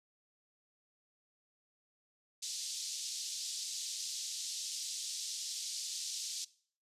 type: band-pass noise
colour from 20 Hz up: white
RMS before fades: -41 dBFS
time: 2.42-6.45 s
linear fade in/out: 10 ms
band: 3800 to 7300 Hz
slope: 24 dB/octave
effects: noise-tail reverb RT60 0.5 s tail -20 dB re dry + resampled to 32000 Hz